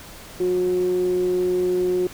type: tone with low-pass filter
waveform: 10% pulse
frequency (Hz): 181.1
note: F#3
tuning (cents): -37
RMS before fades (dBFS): -21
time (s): 0.4-2.07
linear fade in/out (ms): 2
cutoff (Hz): 370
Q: 8.5
effects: pink hiss -41 dBFS RMS until 2.13 s